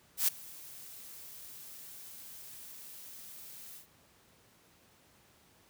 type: noise with ADSR envelope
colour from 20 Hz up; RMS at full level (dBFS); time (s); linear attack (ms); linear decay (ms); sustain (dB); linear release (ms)
blue; -26; 0.17-3.87; 110; 9; -23; 110
effects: pink hiss -64 dBFS RMS until 5.69 s + high-pass 80 Hz 12 dB/octave